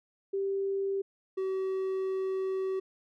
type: tone pair in turn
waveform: sine / triangle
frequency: 392 / 380.6 Hz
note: G4 / F#4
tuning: 0 / +49 cents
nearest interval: minor second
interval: 51 cents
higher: first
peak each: -28 / -27 dBFS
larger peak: second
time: 0.33-1.02 / 1.37-2.8 s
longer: second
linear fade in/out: 10 ms
effects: none